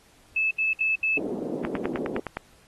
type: tone bursts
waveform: sine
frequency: 2613 Hz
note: E7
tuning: 16 cents flat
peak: -21 dBFS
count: 4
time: 0.36-1.179 s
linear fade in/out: 5 ms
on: 150 ms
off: 73 ms
type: band-pass noise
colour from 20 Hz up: white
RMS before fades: -31 dBFS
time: 1.17-2.2 s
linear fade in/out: 5 ms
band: 210 to 450 Hz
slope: 24 dB/octave
type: click train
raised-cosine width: 0.5 ms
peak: -14 dBFS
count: 8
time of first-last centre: 1.65-2.37 s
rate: 9.72 Hz
effects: pink hiss -58 dBFS RMS until 2.67 s + AAC 32 kbps